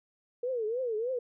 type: tone with vibrato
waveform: sine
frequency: 470.7 Hz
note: A#4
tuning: 17 cents sharp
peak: -29 dBFS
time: 0.43-1.19 s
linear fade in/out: 5 ms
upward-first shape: triangle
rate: 3.3 Hz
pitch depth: 210 cents each way
effects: none